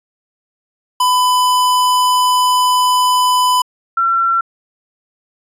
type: tone pair in turn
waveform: square / sine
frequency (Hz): 1001 / 1356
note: B5 / E6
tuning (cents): +23 / +49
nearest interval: perfect fourth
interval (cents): 526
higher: second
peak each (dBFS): -11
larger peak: neither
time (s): 1-3.62 / 3.97-4.41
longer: first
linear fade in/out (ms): 5
effects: resampled to 32000 Hz